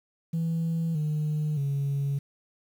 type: tone with pitch steps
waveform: sine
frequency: 164.81 / 152.01 / 140.2 Hz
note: E3 / D#3 / C#3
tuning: 0 / -40 / +20 cents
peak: -23 dBFS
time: 0.33-2.19 s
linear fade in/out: 10 ms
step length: 620 ms
effects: tanh soft clip ceiling -23 dBFS + 9-bit